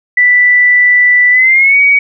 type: tone with pitch glide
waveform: sine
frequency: 1975.5 to 2256 Hz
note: B6 to C#7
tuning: 0 to +30 cents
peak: -4 dBFS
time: 0.17-1.99 s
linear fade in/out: 5 ms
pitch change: +230 cents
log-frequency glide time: 1.31-1.78 s
effects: none